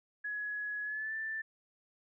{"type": "tone with pitch glide", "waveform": "sine", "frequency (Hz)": [1683, 1768.7], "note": ["G#6", "A6"], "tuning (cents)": [23, 9], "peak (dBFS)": -35, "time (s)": [0.24, 1.42], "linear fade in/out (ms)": 10, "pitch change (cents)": 86, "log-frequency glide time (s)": [0.83, 1.14], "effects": []}